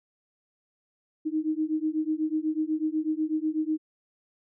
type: beating tone pair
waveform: sine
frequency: 307.9 / 316 Hz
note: D#4 / D#4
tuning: -18 / +27 cents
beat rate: 8.1 Hz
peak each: -28 dBFS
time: 1.25-3.78 s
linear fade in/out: 20 ms
effects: none